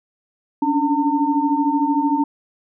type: tone cluster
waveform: sine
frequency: 279.7 / 292.9 / 906 Hz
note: C#4 / D4 / A#5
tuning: +16 / -5 / -50 cents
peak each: -20 dBFS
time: 0.62-2.24 s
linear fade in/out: 5 ms
effects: none